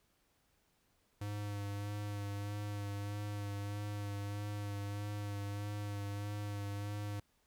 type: tone with vibrato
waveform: square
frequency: 102.3 Hz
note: G#2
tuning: 26 cents flat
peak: -39 dBFS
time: 1.21-7.2 s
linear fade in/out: 5 ms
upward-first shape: sine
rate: 1.6 Hz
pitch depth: 22 cents each way
effects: pink hiss -75 dBFS RMS until 7.46 s